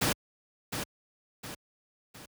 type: noise with echo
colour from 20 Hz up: pink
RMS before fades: -27 dBFS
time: 0.01-0.13 s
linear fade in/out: 10 ms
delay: 710 ms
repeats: 3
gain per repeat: -7 dB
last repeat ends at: 2.26 s
effects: high-pass 60 Hz 12 dB/octave